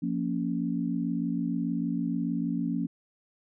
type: chord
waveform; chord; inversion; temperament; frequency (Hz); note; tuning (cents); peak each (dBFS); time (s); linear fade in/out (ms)
sine; Bb minor; second; just; 174.81 / 233.1 / 279.7; F3 / Bb3 / Db4; +2 / 0 / +16; -31; 0.02-2.87; 10
effects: none